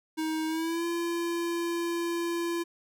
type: tone with pitch glide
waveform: square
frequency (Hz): 316 to 340.6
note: D#4 to F4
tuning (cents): +27 to -43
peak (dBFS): -29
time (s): 0.17-2.64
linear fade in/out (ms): 20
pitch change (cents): +130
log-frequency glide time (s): 0.47-0.85
effects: none